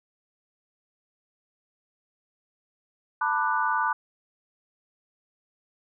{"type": "chord", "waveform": "sine", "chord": "B minor seventh", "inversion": "third", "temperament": "just", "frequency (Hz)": [889, 987.8, 1185.3, 1481.6], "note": ["A5", "B5", "D6", "F#6"], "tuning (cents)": [18, 0, 16, 2], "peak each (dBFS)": -28, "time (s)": [3.21, 3.93], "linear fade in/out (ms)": 5, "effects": []}